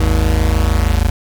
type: tone pair together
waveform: 40% pulse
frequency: 53.13 / 79.6 Hz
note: G#1 / D#2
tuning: +40 / +40 cents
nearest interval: perfect fifth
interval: 700 cents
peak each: -13 dBFS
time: 0-1.1 s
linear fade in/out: 5 ms
effects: none